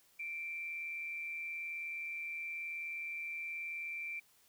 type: tone with amplitude modulation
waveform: sine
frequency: 2349 Hz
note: D7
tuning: in tune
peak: -37 dBFS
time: 0.19-4.2 s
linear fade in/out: 10 ms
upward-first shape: sine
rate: 159 Hz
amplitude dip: 40%
effects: white hiss -68 dBFS RMS until 4.48 s